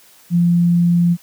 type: tone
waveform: sine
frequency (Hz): 172.8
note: F3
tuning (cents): -18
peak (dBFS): -10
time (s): 0.3-1.17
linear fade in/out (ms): 50
effects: white hiss -48 dBFS RMS until 1.22 s + high-pass 100 Hz 12 dB/octave